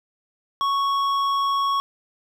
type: tone with hard clipping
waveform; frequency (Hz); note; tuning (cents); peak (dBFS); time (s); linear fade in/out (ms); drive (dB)
triangle; 1108.7; C#6; 0; -21; 0.61-1.8; 0; 12
effects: none